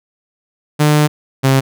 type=tone pair in turn; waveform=sawtooth; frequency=150 / 134.19 Hz; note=D3 / C3; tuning=+37 / +44 cents; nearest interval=major second; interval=193 cents; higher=first; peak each=-5 dBFS; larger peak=neither; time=0.79-1.08 / 1.43-1.61 s; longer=first; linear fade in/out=20 ms; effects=none